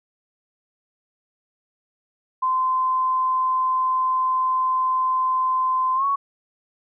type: tone with pitch glide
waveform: sine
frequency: 1033 to 1113.6 Hz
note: C6 to C#6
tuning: -22 to +8 cents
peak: -18 dBFS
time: 2.42-6.16 s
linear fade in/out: 10 ms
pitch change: +130 cents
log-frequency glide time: 5.95-6.05 s
effects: none